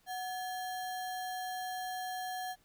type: tone with sample-and-hold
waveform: sine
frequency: 740 Hz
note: F#5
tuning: in tune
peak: -36 dBFS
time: 0.06-2.56 s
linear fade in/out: 50 ms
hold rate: 2450 Hz
effects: pink hiss -69 dBFS RMS until 2.64 s